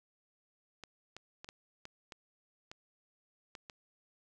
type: clicks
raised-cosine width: 0.2 ms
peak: -29 dBFS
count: 9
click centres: 0.837 / 1.166 / 1.445 / 1.489 / 1.854 / 2.122 / 2.715 / 3.552 / 3.698 s
effects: none